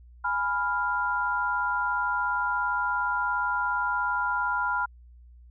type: chord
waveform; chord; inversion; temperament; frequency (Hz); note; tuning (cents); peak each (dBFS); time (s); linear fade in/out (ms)
sine; F diminished; first; equal; 830.6 / 987.8 / 1396.9; Ab5 / Cb6 / F6; 0 / 0 / 0; -33 / -28 / -27; 0.24-4.86; 10
effects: added 60 Hz sine -48 dBFS peak until 5.5 s